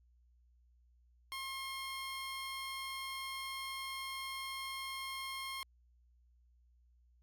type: tone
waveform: 15% pulse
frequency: 1071 Hz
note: C6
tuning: 40 cents sharp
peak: -34 dBFS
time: 1.32-5.63 s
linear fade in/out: 0 ms
effects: added 60 Hz sine -65 dBFS peak until 7.22 s + AAC 64 kbps